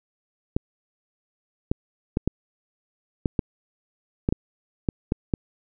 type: clicks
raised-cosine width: 3 ms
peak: -8 dBFS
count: 11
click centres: 0.565 / 1.715 / 2.171 / 2.276 / 3.258 / 3.392 / 4.289 / 4.325 / 4.888 / 5.121 / 5.338 s
effects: none